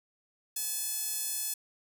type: tone with high-pass filter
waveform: sawtooth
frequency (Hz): 859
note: A5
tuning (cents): -42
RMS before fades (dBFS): -34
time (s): 0.56-1.54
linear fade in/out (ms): 5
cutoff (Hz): 8300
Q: 0.86
effects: none